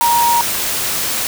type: tone in noise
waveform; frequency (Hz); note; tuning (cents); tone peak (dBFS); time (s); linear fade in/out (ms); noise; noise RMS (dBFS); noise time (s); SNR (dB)
sine; 943; A#5; +20; -11; 0.01-0.41; 0; white; -19; 0.01-1.27; +5
effects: none